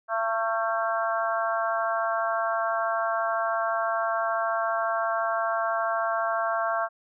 harmonic tone with a mistuned harmonic, 225.5 Hz, A3, 43 cents sharp, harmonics 3 / 4 / 5 / 6 / 7, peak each -27 / -34 / -30 / -31 / -33 dBFS, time 0.08-6.89 s, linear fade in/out 50 ms, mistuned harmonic 5, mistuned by -29 cents, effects none

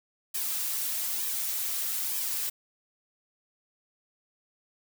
blue noise with flanger, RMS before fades -31 dBFS, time 0.34-2.5 s, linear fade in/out 10 ms, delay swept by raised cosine 1.4 to 4.9 ms, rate 1.1 Hz, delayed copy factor -0.8, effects none

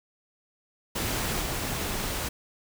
pink noise with level steps, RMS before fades -29 / -31 dBFS, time 0.95-2.29 s, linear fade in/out 10 ms, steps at 1.41 s, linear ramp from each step 10 ms, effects none

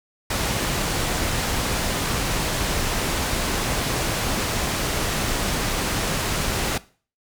pink low-pass noise, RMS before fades -24 dBFS, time 0.3-6.78 s, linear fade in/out 5 ms, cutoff 11000 Hz, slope 12 dB/octave, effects noise-tail reverb RT60 0.4 s tail -19 dB re dry

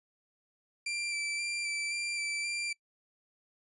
sawtooth tone with vibrato, 2349 Hz, D7, in tune, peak -29 dBFS, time 0.86-2.73 s, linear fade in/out 5 ms, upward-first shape square, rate 1.9 Hz, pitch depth 15 cents each way, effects noise-tail reverb RT60 0.1 s tail -24 dB re dry + resampled to 24000 Hz

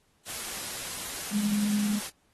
sine tone in noise, 207.7 Hz, G#3, in tune, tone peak -24 dBFS, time 1.3-2.01 s, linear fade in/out 50 ms, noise white, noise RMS -36 dBFS, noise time 0.25-2.11 s, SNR +9 dB, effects pink hiss -69 dBFS RMS until 2.33 s + AAC 32 kbps

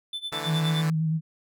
triangle tone with tremolo, 3520 Hz, A7, in tune, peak -27 dBFS, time 0.13-0.82 s, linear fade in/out 2 ms, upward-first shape sine, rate 9.6 Hz, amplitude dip 90%
5% pulse chord, D suspended second, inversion none, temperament equal, 146.83 / 164.81 / 220 Hz, D3 / E3 / A3, 0 / 0 / 0 cents, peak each -24 / -24 / -28 dBFS, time 0.32-0.9 s, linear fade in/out 2 ms
sine tone with vibrato, 159.1 Hz, D#3, 39 cents sharp, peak -22 dBFS, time 0.45-1.21 s, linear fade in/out 50 ms, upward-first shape square, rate 9 Hz, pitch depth 22 cents each way
effects none

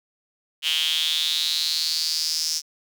sawtooth tone with high-pass filter sweep, 160 Hz, D#3, 49 cents sharp, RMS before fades -24 dBFS, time 0.62-2.62 s, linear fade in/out 50 ms, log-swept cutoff 3000 to 5500 Hz, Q 6.8, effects none

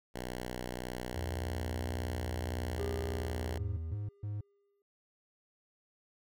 5% pulse tone, 61.74 Hz, B1, in tune, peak -27 dBFS, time 0.14-3.59 s, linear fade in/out 20 ms
triangle tone with pitch glide, 82.6 to 80.99 Hz, E2 to E2, +4 to -30 cents, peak -34 dBFS, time 1.14-3.95 s, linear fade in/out 20 ms, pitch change -34 cents, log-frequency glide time 2.22-2.81 s
triangle tone with exponential decay, 402.7 Hz, G4, 47 cents sharp, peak -33 dBFS, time 2.79-4.82 s, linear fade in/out 1 ms, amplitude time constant 440 ms
triangle tone bursts, 103.83 Hz, G#2, in tune, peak -33 dBFS, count 3, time 3.59-4.41 s, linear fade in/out 5 ms, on 180 ms, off 140 ms
effects none

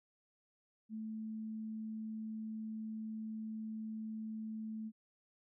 sine tone, 219 Hz, A3, 8 cents flat, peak -40 dBFS, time 0.89-4.92 s, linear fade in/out 50 ms, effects none

